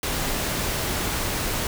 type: noise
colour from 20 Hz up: pink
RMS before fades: -26 dBFS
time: 0.03-1.67 s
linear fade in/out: 2 ms
effects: none